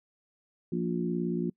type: harmonic tone with a mistuned harmonic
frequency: 58.27 Hz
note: A#1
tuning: in tune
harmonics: 3 / 4 / 5 / 6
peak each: -31 / -33 / -37 / -33 dBFS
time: 0.72-1.5 s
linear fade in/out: 5 ms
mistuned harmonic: 6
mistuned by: +21 cents
effects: noise-tail reverb RT60 0.1 s tail -26 dB re dry